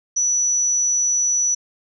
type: tone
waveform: sine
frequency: 5920 Hz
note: F#8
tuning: in tune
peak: -16 dBFS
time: 0.16-1.55 s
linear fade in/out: 10 ms
effects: none